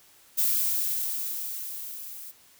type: noise with level ramp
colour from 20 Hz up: violet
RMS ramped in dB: -23 to -42 dBFS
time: 0.37-2.32 s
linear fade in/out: 20 ms
effects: white hiss -57 dBFS RMS until 2.59 s